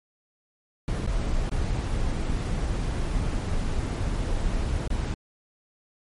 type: noise with dropouts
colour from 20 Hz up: brown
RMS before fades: -26 dBFS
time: 0.88-5.14 s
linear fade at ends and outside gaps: 1 ms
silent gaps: 1.065-1.074 / 1.495-1.516 / 4.877-4.903 s
effects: MP3 48 kbps